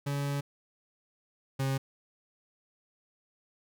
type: tone pair in turn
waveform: 40% pulse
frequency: 141.7 / 134.83 Hz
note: C#3 / C#3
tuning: +38 / -48 cents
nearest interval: minor second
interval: 86 cents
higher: first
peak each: -29 / -27 dBFS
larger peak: second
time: 0.06-0.41 / 1.59-1.78 s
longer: first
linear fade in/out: 10 ms
effects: none